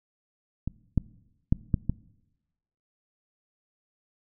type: clicks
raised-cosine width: 5 ms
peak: -17 / -10 / -8 / -10 / -13 dBFS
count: 5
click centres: 0.676 / 0.977 / 1.525 / 1.742 / 1.896 s
effects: noise-tail reverb RT60 1.0 s tail -21 dB re dry